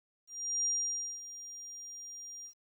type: tone with ADSR envelope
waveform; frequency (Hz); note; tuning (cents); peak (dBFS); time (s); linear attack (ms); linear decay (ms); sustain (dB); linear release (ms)
sine; 5700; F8; +34; -28; 0.27-2.54; 380; 550; -15; 88
effects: 11-bit